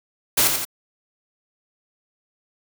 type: noise with echo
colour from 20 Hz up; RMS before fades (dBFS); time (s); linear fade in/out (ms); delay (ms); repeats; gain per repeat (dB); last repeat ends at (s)
white; -17; 0.37-0.48; 10; 86; 2; -5; 0.652
effects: none